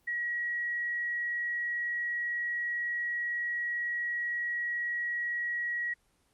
sine tone, 1911 Hz, A#6, 43 cents sharp, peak -30 dBFS, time 0.07-5.94 s, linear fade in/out 10 ms, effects pink hiss -70 dBFS RMS until 6.33 s + Opus 24 kbps

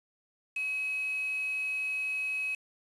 sine tone with quantisation, 2552 Hz, D#7, 43 cents sharp, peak -30 dBFS, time 0.56-2.55 s, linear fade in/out 5 ms, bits 7, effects resampled to 24000 Hz

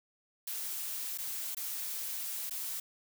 blue noise with dropouts, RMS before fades -38 dBFS, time 0.47-2.8 s, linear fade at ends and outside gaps 5 ms, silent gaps 1.177-1.184 / 1.548-1.568 / 2.497-2.508 s, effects none

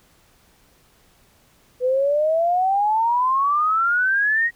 sine exponential sweep, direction up, 493.9 to 1905 Hz, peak -16 dBFS, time 1.8-4.51 s, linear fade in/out 50 ms, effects pink hiss -57 dBFS RMS until 4.55 s

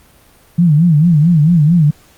sine tone with vibrato, 160.7 Hz, E3, 44 cents flat, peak -6 dBFS, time 0.58-1.91 s, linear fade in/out 10 ms, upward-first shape sine, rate 4.5 Hz, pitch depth 170 cents each way, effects pink hiss -47 dBFS RMS until 2.17 s + Opus 32 kbps

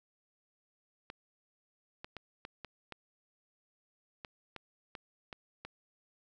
clicks, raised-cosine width 0.3 ms, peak -27 dBFS, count 11, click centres 1.101 / 2.045 / 2.167 / 2.451 / 2.647 / 2.923 / 4.248 / 4.563 / 4.952 / 5.328 / 5.65 s, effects none

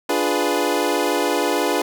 25% pulse chord, D diminished seventh, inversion none, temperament equal, 293.7 / 349.2 / 415.3 / 493.9 Hz, D4 / F4 / Ab4 / Cb5, 0 / 0 / 0 / 0 cents, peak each -20 dBFS, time 0.09-1.82 s, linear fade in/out 5 ms, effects none

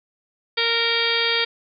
harmonic tone, 463.6 Hz, A#4, 10 cents flat, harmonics 1 / 2 / 3 / 4 / 5 / 6 / 7 / 8 / 9 / 10, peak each -27 / -33 / -29 / -27 / -25 / -33 / -25 / -26 / -35 / -27 dBFS, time 0.57-1.45 s, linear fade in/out 10 ms, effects none

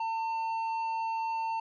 triangle tone with tanh clipping, 901 Hz, A5, 41 cents sharp, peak -31 dBFS, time 0-1.6 s, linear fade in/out 5 ms, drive 11 dB, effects none

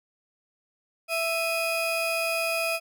35% pulse tone pair together, 661 / 2496 Hz, E5 / D#7, +5 / +5 cents, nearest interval octave + major seventh, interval 2300 cents, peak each -26 dBFS, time 1.08-2.8 s, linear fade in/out 50 ms, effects none

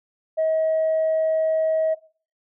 sine tone, 637 Hz, D#5, 41 cents sharp, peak -17 dBFS, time 0.37-1.95 s, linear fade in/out 20 ms, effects noise-tail reverb RT60 0.4 s tail -18 dB re dry + tanh soft clip ceiling -15 dBFS

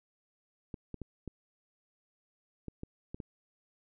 clicks, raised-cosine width 3 ms, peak -27 dBFS, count 8, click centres 0.742 / 0.943 / 1.017 / 1.277 / 2.683 / 2.834 / 3.145 / 3.202 s, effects none

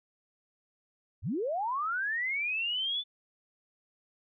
sine linear sweep, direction up, 60.3 to 3520 Hz, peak -29 dBFS, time 1.22-3.04 s, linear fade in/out 50 ms, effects none

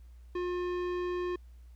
sine tone with tanh clipping, 356.8 Hz, F4, 37 cents sharp, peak -33 dBFS, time 0.35-1.36 s, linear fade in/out 5 ms, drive 16 dB, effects added 60 Hz sine -49 dBFS peak until 1.75 s + pink hiss -72 dBFS RMS until 1.75 s

